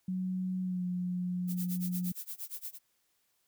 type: tone with pitch glide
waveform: sine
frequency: 185 to 179.73 Hz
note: F#3 to F3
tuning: 0 to +50 cents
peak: -31 dBFS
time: 0.08-2.12 s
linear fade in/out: 5 ms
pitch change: -50 cents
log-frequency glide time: 0.62-0.84 s
type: noise with tremolo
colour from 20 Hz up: violet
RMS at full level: -39 dBFS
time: 1.47-2.79 s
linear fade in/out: 50 ms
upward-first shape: sine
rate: 8.6 Hz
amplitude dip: 95%
effects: white hiss -75 dBFS RMS until 3.47 s